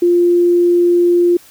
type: tone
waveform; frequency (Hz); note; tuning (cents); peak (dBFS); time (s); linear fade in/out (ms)
sine; 349.2; F4; 0; -8; 0.02-1.37; 5
effects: white hiss -44 dBFS RMS until 1.5 s